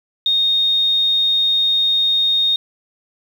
sine tone, 3700 Hz, A#7, 14 cents flat, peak -13 dBFS, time 0.26-2.56 s, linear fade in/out 2 ms, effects 7-bit

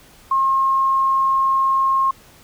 sine tone, 1073 Hz, C6, 43 cents sharp, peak -14 dBFS, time 0.31-2.11 s, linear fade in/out 5 ms, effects pink hiss -48 dBFS RMS until 2.43 s

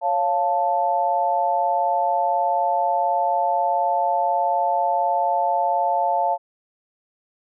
sine chord, Db augmented, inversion none, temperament equal, 554.4 / 698.5 / 880 Hz, Db5 / F5 / A5, 0 / 0 / 0 cents, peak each -26 / -21 / -21 dBFS, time 0.01-6.38 s, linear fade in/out 50 ms, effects none

